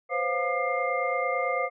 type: tone cluster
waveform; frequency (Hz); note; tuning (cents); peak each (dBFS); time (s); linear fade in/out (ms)
sine; 507 / 536 / 706 / 1205 / 2108; B4 / C5 / F5 / D6 / C7; +45 / +42 / +19 / +44 / +12; -31; 0.09-1.7; 50
effects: none